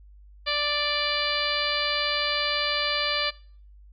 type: harmonic tone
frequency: 587.3 Hz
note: D5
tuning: in tune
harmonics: 1 / 2 / 3 / 4 / 5 / 6 / 7 / 8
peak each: -32 / -32 / -32 / -32 / -32 / -32 / -32 / -32 dBFS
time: 0.46-3.31 s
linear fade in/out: 20 ms
effects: noise-tail reverb RT60 0.5 s tail -22 dB re dry + added 50 Hz sine -47 dBFS peak until 3.92 s